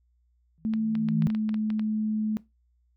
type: tone with exponential growth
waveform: sine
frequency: 160 Hz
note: D#3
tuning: 49 cents sharp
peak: -19 dBFS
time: 0.58-1.27 s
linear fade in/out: 0 ms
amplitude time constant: 150 ms
type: tone with pitch glide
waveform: sine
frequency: 220 to 215.5 Hz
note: A3 to A3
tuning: 0 to -36 cents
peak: -24 dBFS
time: 0.65-2.37 s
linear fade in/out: 0 ms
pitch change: -36 cents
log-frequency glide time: 1.01-1.47 s
type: clicks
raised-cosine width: 0.3 ms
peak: -25 dBFS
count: 10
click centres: 0.737 / 0.953 / 1.087 / 1.222 / 1.302 / 1.349 / 1.492 / 1.543 / 1.703 / 1.795 s
effects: noise-tail reverb RT60 0.2 s tail -19 dB re dry + added 60 Hz sine -64 dBFS peak until 2.96 s